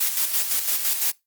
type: noise with tremolo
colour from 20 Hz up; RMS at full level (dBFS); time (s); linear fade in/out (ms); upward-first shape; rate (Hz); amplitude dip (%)
blue; -21; 0-1.12; 10; square; 5.9; 50
effects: noise-tail reverb RT60 0.2 s tail -22 dB re dry + Opus 48 kbps